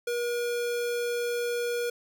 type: tone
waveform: square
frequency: 479 Hz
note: A#4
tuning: 47 cents sharp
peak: -28 dBFS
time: 0.07-1.9 s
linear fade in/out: 5 ms
effects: none

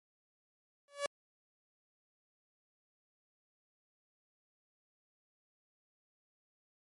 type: tone with exponential growth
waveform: sawtooth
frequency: 570 Hz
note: C#5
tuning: 48 cents sharp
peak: -25 dBFS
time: 0.88-1.06 s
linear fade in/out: 1 ms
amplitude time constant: 38 ms
effects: MP3 48 kbps

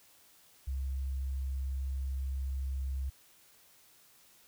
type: tone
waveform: sine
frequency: 66.8 Hz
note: C2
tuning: 36 cents sharp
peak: -32 dBFS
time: 0.67-3.1 s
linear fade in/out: 10 ms
effects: white hiss -62 dBFS RMS until 4.47 s

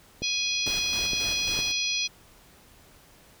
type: harmonic tone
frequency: 832 Hz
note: G#5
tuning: 3 cents sharp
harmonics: 3 / 4 / 5 / 6 / 7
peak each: -30 / -31 / -31 / -34 / -33 dBFS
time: 0.22-2.08 s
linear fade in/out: 20 ms
type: click train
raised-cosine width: 2 ms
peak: -21 dBFS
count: 4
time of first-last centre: 0.22-1.59 s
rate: 2.19 Hz
type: noise with tremolo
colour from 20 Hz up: pink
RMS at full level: -37 dBFS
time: 0.66-1.72 s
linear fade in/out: 5 ms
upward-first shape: square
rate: 3.7 Hz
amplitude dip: 45%
effects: pink hiss -55 dBFS RMS until 3.4 s

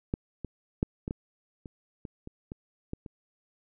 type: clicks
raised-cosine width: 3 ms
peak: -15 / -22 / -12 / -20 / -19 / -29 / -26 / -28 / -25 / -21 / -29 dBFS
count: 11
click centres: 0.139 / 0.447 / 0.829 / 1.079 / 1.109 / 1.658 / 2.052 / 2.274 / 2.519 / 2.934 / 3.062 s
effects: none

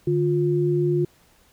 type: tone pair together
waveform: sine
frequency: 148.47 / 353.4 Hz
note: D3 / F4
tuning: +19 / +21 cents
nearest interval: octave + minor third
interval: 1502 cents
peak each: -22 / -20 dBFS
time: 0.07-1.05 s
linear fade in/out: 5 ms
effects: pink hiss -58 dBFS RMS until 1.52 s

